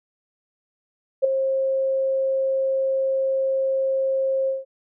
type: tone with ADSR envelope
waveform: sine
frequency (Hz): 534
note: C5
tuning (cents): +35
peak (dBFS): -11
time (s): 1.22-4.65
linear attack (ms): 25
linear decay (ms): 7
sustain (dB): -8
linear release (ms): 170
effects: none